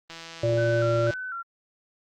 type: click train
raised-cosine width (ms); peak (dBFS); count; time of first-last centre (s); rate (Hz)
0.2; -23; 172; 0.1-1.136; 165
type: harmonic tone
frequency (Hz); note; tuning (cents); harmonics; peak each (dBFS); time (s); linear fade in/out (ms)
116.54; A#2; 0; 1 / 3 / 5; -25 / -28 / -23; 0.43-1.11; 5
type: tone with vibrato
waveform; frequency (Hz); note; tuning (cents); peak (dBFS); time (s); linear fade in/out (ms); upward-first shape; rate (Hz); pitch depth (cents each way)
sine; 1438; F#6; -50; -31; 0.57-1.43; 20; square; 2; 84
effects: Opus 32 kbps